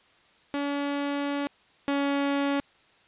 sawtooth tone pair in turn, 284.6 / 281.2 Hz, C#4 / C#4, +46 / +25 cents, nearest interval unison, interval 21 cents, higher first, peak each -23 / -20 dBFS, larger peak second, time 0.54-1.47 / 1.88-2.6 s, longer first, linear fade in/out 0 ms, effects white hiss -60 dBFS RMS until 3.07 s + resampled to 8000 Hz

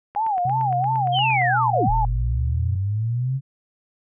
click train, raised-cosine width 0.5 ms, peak -24 dBFS, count 12, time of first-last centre 0.15-1.419 s, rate 8.67 Hz
sine tone with vibrato, 797 Hz, G5, 28 cents sharp, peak -19 dBFS, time 0.16-2.05 s, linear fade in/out 2 ms, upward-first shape sine, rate 2.9 Hz, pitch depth 210 cents each way
sine tone with pitch glide, 130.3 to 118.11 Hz, C3 to A#2, -7 to +23 cents, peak -24 dBFS, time 0.45-2.76 s, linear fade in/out 5 ms, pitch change -170 cents, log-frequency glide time 1.28-1.85 s
sine linear two-way sweep, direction down then up, 3256 to 34 to 137.4 Hz, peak -20 dBFS, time 1.12-3.41 s, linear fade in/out 50 ms, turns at 1.9 s
effects none

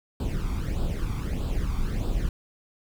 brown noise with flanger, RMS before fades -27 dBFS, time 0.2-2.29 s, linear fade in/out 2 ms, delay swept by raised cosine 0.24 to 0.89 ms, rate 1.6 Hz, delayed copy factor +0.7, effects none

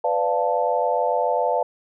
sine chord, B half-diminished seventh, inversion none, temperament equal with one note detuned, 500.2 / 587.3 / 698.5 / 880 Hz, B4 / D5 / F5 / A5, +22 / 0 / 0 / 0 cents, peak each -24 dBFS, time 0.04-1.63 s, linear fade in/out 5 ms, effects none

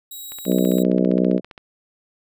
5% pulse tone, 3844 Hz, B7, 48 cents flat, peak -25 dBFS, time 0.11-0.83 s, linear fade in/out 5 ms
click train, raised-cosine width 0.3 ms, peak -23 dBFS, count 20, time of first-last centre 0.32-1.578 s, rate 15.1 Hz
harmonic tone, 62.4 Hz, B1, 19 cents sharp, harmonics 3 / 4 / 5 / 6 / 7 / 8 / 9 / 10, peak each -19 / -21 / -23 / -25 / -26 / -27 / -28 / -29 dBFS, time 0.45-1.41 s, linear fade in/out 50 ms
effects none

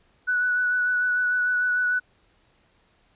sine tone with vibrato, 1480 Hz, F#6, in tune, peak -20 dBFS, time 0.27-2 s, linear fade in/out 20 ms, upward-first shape triangle, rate 6.7 Hz, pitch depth 21 cents each way, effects pink hiss -63 dBFS RMS until 3.15 s + resampled to 8000 Hz

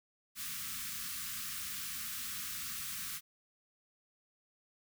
white band-stop noise, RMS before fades -41 dBFS, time 0.35-3.21 s, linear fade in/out 50 ms, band 260 to 1100 Hz, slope 96 dB/octave, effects none

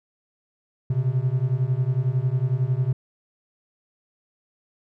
triangle beating tone pair, 123.3 / 134.3 Hz, B2 / C3, -2 / +46 cents, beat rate 11 Hz, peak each -21 dBFS, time 0.9-2.93 s, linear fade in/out 5 ms, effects none

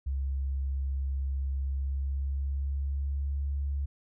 sine tone with pitch glide, 67.8 to 70.11 Hz, C#2 to C#2, -38 to +20 cents, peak -28 dBFS, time 0.06-3.86 s, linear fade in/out 10 ms, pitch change +58 cents, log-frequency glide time 1.62-3.42 s, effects none

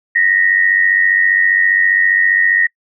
sine tone pair together, 1857 / 1952 Hz, A#6 / B6, -7 / -21 cents, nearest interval minor second, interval 86 cents, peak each -11 / -15 dBFS, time 0.15-2.67 s, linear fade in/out 10 ms, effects noise-tail reverb RT60 0.1 s tail -25 dB re dry

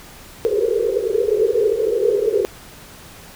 white band-pass noise, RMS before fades -18 dBFS, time 0.45-2.45 s, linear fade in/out 0 ms, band 390 to 480 Hz, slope 96 dB/octave, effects pink hiss -41 dBFS RMS until 3.35 s

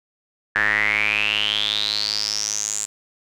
square tone with band-pass filter sweep, 52.6 Hz, G#1, 23 cents sharp, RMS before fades -22 dBFS, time 0.55-2.86 s, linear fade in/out 10 ms, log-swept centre 1700 to 7500 Hz, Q 10, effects none

